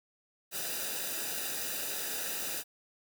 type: noise with comb filter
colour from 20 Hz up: white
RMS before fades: -36 dBFS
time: 0.51-2.64 s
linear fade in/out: 50 ms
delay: 0.92 ms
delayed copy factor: -0.7
effects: none